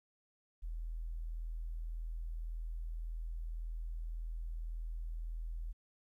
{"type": "tone", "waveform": "sine", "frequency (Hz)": 40.9, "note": "E1", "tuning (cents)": -13, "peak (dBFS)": -38, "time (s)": [0.62, 5.73], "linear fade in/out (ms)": 20, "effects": ["13-bit"]}